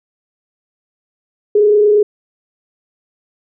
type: tone with frequency modulation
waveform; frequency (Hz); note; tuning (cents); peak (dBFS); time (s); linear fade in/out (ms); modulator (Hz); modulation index
sine; 417.9; G#4; +11; -7; 1.55-2.03; 5; 28.7; 0.38
effects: none